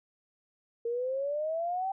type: exponential sweep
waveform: sine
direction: up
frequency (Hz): 460 to 784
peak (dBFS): -29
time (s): 0.85-1.92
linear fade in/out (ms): 5
effects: none